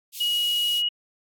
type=high-pass noise; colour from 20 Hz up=white; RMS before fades=-35 dBFS; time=0.12-0.83 s; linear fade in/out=50 ms; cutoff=2600 Hz; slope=48 dB/octave
type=tone; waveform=sine; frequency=2900 Hz; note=F#7; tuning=35 cents flat; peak=-21 dBFS; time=0.2-0.89 s; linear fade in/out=10 ms
effects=AAC 64 kbps